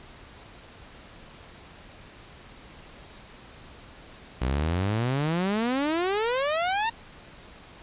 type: exponential sweep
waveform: sawtooth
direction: up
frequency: 60.4 to 932.3 Hz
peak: -20 dBFS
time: 4.41-6.9 s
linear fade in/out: 10 ms
effects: pink hiss -48 dBFS RMS until 7.82 s + resampled to 8000 Hz